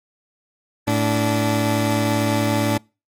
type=tone pair together; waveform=20% pulse; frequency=109.12 / 289.4 Hz; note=A2 / D4; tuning=-14 / -25 cents; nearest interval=octave + perfect fourth; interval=1689 cents; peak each=-15 dBFS; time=0.87-2.78 s; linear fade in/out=10 ms; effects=noise-tail reverb RT60 0.3 s tail -26 dB re dry + MP3 64 kbps